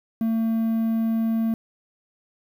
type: tone with quantisation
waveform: triangle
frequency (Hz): 225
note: A3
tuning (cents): +39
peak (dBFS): -18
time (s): 0.21-1.54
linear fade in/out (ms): 2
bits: 8
effects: none